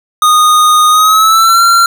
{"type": "tone with pitch glide", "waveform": "square", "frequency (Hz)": [1235, 1370.3], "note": ["D#6", "F6"], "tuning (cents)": [-13, -33], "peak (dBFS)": -5, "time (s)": [0.22, 1.86], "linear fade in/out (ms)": 2, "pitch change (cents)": 180, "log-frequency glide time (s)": [0.89, 1.62], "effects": []}